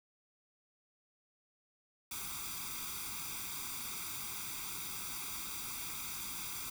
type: noise with comb filter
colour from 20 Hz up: white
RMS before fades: -42 dBFS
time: 2.11-6.7 s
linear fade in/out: 5 ms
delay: 0.84 ms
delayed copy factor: +1
effects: none